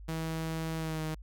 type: tone with pitch glide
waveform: sawtooth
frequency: 161.4 to 156.81 Hz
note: E3 to D#3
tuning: -36 to +14 cents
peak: -29 dBFS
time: 0.08-1.15 s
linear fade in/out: 10 ms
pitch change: -50 cents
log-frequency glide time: 0.77-1.02 s
effects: added 50 Hz sine -44 dBFS peak until 1.22 s